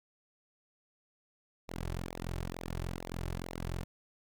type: tone with flanger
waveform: sawtooth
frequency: 43.45 Hz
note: F1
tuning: 8 cents flat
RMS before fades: -39 dBFS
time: 1.68-3.84 s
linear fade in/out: 10 ms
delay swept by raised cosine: 0.62 to 4.22 ms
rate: 2.2 Hz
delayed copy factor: -0.9
effects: none